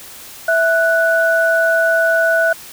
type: tone pair together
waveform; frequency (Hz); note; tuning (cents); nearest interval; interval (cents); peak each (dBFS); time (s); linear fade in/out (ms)
sine; 658.4 / 1480; E5 / F#6; -2 / 0; octave + major second; 1402; -14; 0.48-2.53; 5
effects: white hiss -36 dBFS RMS until 2.72 s